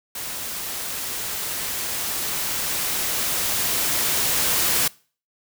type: noise with level ramp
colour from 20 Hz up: white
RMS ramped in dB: -31 to -20 dBFS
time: 0.15-4.88 s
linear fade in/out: 5 ms
effects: noise-tail reverb RT60 0.4 s tail -23 dB re dry